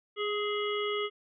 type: harmonic tone with a mistuned harmonic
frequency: 415.3 Hz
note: G#4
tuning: in tune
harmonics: 1 / 3 / 5 / 7 / 8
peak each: -31 / -36 / -38 / -39 / -40 dBFS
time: 0.16-1.1 s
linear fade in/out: 50 ms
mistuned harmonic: 3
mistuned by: +21 cents
effects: none